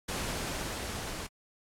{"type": "noise with level ramp", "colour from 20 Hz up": "pink", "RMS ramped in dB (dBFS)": [-34, -39], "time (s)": [0.08, 1.27], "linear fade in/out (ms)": 10, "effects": ["low-pass 11000 Hz 12 dB/octave", "AAC 64 kbps"]}